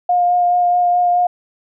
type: tone with vibrato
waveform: sine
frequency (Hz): 710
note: F5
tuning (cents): +28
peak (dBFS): -11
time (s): 0.09-1.27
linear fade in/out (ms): 5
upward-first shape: sine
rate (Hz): 4.7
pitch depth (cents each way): 12
effects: none